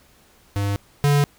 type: tone pair in turn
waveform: square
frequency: 100.6 / 144.05 Hz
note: G2 / D3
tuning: +45 / -33 cents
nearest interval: tritone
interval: 622 cents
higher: second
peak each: -21 / -15 dBFS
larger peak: second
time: 0.56-0.76 / 1.04-1.24 s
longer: neither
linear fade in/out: 0 ms
effects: pink hiss -55 dBFS RMS until 1.38 s